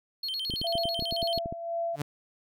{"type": "tone with vibrato", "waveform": "triangle", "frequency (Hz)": 3669, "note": "A#7", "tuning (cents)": -28, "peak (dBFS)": -29, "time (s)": [0.23, 1.39], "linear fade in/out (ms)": 5, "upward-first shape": "square", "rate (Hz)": 9.1, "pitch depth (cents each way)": 280}
{"type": "clicks", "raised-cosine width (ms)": 3, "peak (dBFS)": -23, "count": 12, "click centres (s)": [0.499, 0.538, 0.615, 0.754, 0.855, 0.993, 1.024, 1.125, 1.228, 1.377, 1.459, 1.525]}
{"type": "tone with tremolo", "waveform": "sine", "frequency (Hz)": 675, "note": "E5", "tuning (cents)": 41, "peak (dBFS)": -27, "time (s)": [0.64, 1.96], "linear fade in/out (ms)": 5, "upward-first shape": "sine", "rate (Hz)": 1.9, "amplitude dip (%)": 65}
{"type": "tone with exponential growth", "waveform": "sawtooth", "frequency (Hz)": 146.1, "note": "D3", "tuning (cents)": -9, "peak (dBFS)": -22, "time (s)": [1.93, 2.02], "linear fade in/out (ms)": 5, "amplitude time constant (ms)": 19}
{"effects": []}